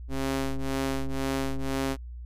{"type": "ring-modulated tone", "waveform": "sawtooth", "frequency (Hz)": 135, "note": "C#3", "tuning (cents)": -45, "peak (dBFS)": -20, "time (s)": [0.08, 1.97], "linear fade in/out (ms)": 50, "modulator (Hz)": 134, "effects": ["added 60 Hz sine -37 dBFS peak until 2.25 s", "resampled to 32000 Hz"]}